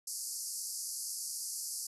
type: band-pass noise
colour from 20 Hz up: white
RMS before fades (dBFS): -40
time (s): 0.07-1.87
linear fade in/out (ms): 5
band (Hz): 4600 to 12000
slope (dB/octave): 96
effects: none